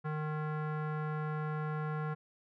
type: tone with low-pass filter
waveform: square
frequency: 153.3 Hz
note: D#3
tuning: 25 cents flat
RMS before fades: -36 dBFS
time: 0.04-2.15 s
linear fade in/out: 20 ms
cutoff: 1400 Hz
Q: 2.5
effects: none